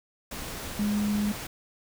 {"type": "tone in noise", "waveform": "sine", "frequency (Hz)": 207.7, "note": "G#3", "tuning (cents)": 0, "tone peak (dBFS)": -24, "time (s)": [0.79, 1.32], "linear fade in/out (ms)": 5, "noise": "pink", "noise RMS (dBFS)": -37, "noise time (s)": [0.31, 1.47], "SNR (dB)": 10, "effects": []}